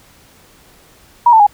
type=tone with pitch steps; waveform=sine; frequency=956 / 886.8 / 822.7 Hz; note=A#5 / A5 / G#5; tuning=+43 / +13 / -17 cents; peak=-4 dBFS; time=1.26-1.467 s; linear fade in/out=5 ms; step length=69 ms; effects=pink hiss -47 dBFS RMS until 1.53 s